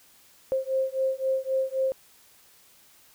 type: beating tone pair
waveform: sine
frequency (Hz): 527 / 530.8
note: C5 / C5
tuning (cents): +12 / +25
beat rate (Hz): 3.8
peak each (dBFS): -27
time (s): 0.52-1.92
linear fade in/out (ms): 0
effects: white hiss -57 dBFS RMS until 3.14 s